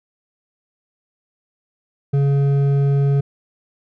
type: tone with hard clipping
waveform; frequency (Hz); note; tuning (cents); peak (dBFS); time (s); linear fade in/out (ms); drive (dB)
sine; 140; C#3; +18; -15; 2.13-3.21; 10; 7
effects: none